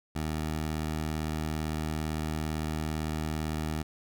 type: tone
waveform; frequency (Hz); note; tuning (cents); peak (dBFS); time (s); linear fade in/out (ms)
15% pulse; 77.78; D#2; 0; -24; 0.15-3.83; 10
effects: none